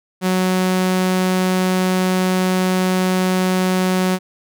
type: tone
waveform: sawtooth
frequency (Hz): 185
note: F#3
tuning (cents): 0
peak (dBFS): -11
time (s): 0.21-4.19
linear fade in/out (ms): 50
effects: none